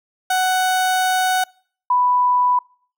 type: tone pair in turn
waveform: 30% pulse / sine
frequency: 744 / 990.3 Hz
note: F#5 / B5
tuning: +9 / +4 cents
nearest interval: perfect fourth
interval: 495 cents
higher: second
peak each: -13 dBFS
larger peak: neither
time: 0.3-1.44 / 1.9-2.59 s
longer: first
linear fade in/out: 5 ms
effects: noise-tail reverb RT60 0.5 s tail -26 dB re dry